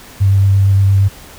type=tone with vibrato; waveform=sine; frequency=98 Hz; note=G2; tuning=in tune; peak=-7 dBFS; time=0.2-1.09 s; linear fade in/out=20 ms; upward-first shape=sine; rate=8.7 Hz; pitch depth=13 cents each way; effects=pink hiss -37 dBFS RMS until 1.38 s

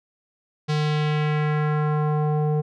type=tone with low-pass filter sweep; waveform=square; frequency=151.2 Hz; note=D#3; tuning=49 cents flat; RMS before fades=-22 dBFS; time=0.68-2.62 s; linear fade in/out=20 ms; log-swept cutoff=4800 to 580 Hz; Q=1.6; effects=none

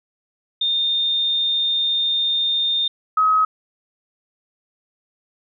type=tone pair in turn; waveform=sine; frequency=3637 / 1272.2 Hz; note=A#7 / D#6; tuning=-43 / +38 cents; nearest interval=octave + tritone; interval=1819 cents; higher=first; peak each=-17 / -13 dBFS; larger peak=second; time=0.61-2.88 / 3.17-3.45 s; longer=first; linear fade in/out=5 ms; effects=none

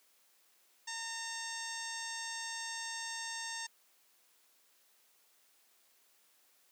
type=harmonic tone with a mistuned harmonic; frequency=912 Hz; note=A#5; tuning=38 cents flat; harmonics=1 / 2 / 3 / 4 / 5 / 6 / 7 / 8 / 9; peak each=-47 / -44 / -52 / -49 / -51 / -47 / -46 / -52 / -51 dBFS; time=0.87-3.67 s; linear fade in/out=10 ms; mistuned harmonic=8; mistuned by=+34 cents; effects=white hiss -69 dBFS RMS until 6.71 s + high-pass 300 Hz 12 dB/octave

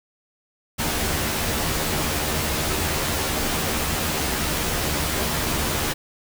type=noise with comb filter; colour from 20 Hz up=pink; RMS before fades=-24 dBFS; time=0.78-5.94 s; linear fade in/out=20 ms; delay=13 ms; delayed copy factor=+0.65; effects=none

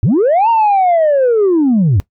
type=linear two-way sweep; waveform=sine; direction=up then down; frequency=82.41 to 936 to 82.41 Hz; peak=-6 dBFS; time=0.03-2 s; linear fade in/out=0 ms; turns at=0.49 s; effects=noise-tail reverb RT60 0.1 s tail -20 dB re dry + tanh soft clip ceiling -6 dBFS

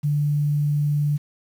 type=tone with quantisation; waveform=sine; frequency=146.83 Hz; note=D3; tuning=in tune; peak=-18 dBFS; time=0.03-1.18 s; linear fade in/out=20 ms; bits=8; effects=none

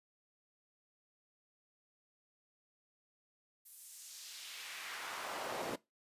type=noise with high-pass filter sweep; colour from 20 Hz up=brown; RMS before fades=-45 dBFS; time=3.65-5.76 s; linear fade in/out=10 ms; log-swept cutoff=12000 to 410 Hz; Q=1.2; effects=noise-tail reverb RT60 0.2 s tail -20 dB re dry + resampled to 32000 Hz

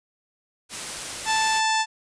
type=noise; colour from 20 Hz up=white; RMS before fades=-32 dBFS; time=0.69-1.62 s; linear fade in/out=50 ms
type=harmonic tone; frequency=880 Hz; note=A5; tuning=in tune; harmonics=1 / 2 / 3 / 4 / 5 / 6 / 7 / 8 / 9 / 10; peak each=-22 / -27 / -30 / -31 / -34 / -32 / -37 / -34 / -39 / -42 dBFS; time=1.25-1.86 s; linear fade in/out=50 ms
effects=resampled to 22050 Hz

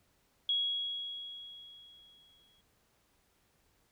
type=tone with exponential decay; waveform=sine; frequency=3322 Hz; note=G#7; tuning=in tune; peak=-27 dBFS; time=0.49-2.61 s; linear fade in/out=2 ms; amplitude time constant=460 ms; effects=pink hiss -72 dBFS RMS until 3.91 s

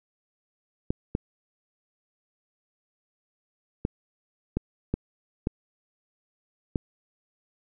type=clicks; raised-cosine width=3 ms; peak=-12 dBFS; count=7; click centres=0.905 / 1.151 / 3.851 / 4.57 / 4.94 / 5.471 / 6.758 s; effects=none

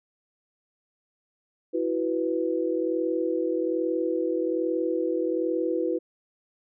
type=chord; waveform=sine; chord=E suspended second; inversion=none; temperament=just; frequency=329.6 / 370.8 / 494.4 Hz; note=E4 / F#4 / B4; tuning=0 / +4 / +2 cents; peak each=-27 / -29 / -28 dBFS; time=1.73-5.99 s; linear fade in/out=20 ms; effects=none

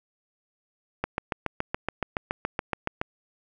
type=click train; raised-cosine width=0.5 ms; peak=-11 dBFS; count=15; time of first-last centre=1.04-3.015 s; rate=7.09 Hz; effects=none

